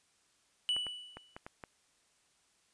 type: tone with exponential decay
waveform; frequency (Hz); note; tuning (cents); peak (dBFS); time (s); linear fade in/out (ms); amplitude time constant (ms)
triangle; 2960; F#7; 0; -26; 0.69-1.38; 0; 150
type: clicks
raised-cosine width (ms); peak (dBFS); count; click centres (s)
0.5; -29; 6; 0.765 / 0.867 / 1.17 / 1.365 / 1.465 / 1.638
effects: white hiss -71 dBFS RMS until 2.73 s + resampled to 22050 Hz